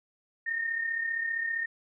sine tone pair together, 1829.5 / 1864.7 Hz, A#6 / A#6, -33 / 0 cents, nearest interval unison, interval 33 cents, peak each -29 / -37 dBFS, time 0.46-1.66 s, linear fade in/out 10 ms, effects none

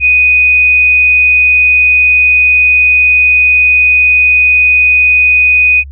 sine tone, 2489 Hz, D#7, in tune, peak -4 dBFS, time 0-5.84 s, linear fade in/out 50 ms, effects added 69 Hz sine -25 dBFS peak until 5.91 s

